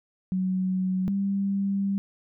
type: tone pair in turn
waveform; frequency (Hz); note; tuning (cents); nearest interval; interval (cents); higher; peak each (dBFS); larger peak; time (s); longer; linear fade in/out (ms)
sine; 186.3 / 197.38; F#3 / G3; +12 / +12; minor second; 100; second; -23; neither; 0.32-1.08 / 1.08-1.98; second; 0
effects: none